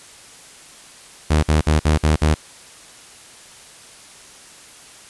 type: tone bursts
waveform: sawtooth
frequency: 77 Hz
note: D#2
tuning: 17 cents flat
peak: -9 dBFS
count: 6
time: 1.3-2.345 s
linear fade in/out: 10 ms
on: 130 ms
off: 53 ms
effects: white hiss -43 dBFS RMS until 5.09 s + resampled to 24000 Hz